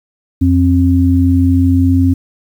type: tone pair together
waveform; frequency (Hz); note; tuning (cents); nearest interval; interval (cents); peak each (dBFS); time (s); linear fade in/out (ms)
sine; 88.7 / 265.8; F2 / C4; +27 / +27; octave + perfect fifth; 1900; -10; 0.41-2.14; 10
effects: 7-bit